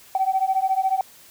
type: beating tone pair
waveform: sine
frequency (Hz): 758 / 772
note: F#5 / G5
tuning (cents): +42 / -27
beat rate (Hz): 14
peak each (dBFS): -21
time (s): 0.15-1.01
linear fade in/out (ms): 2
effects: tanh soft clip ceiling -11 dBFS + white hiss -49 dBFS RMS until 1.3 s